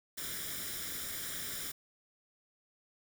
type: noise with comb filter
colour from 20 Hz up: white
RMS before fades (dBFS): -40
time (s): 0.17-1.72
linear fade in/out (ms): 10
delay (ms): 0.56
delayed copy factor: +0.7
effects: none